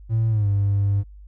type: tone with pitch glide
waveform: triangle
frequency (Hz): 112.4 to 100.14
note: A2 to G2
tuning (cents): +37 to +37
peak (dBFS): -14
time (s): 0.09-1.04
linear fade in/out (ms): 50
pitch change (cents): -200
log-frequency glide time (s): 0.29-0.48
effects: tanh soft clip ceiling -13 dBFS + added 50 Hz sine -40 dBFS peak until 1.27 s